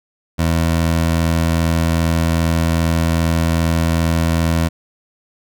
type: tone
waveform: 20% pulse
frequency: 82.5 Hz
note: E2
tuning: 2 cents sharp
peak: -9 dBFS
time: 0.38-4.69 s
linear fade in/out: 20 ms
effects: none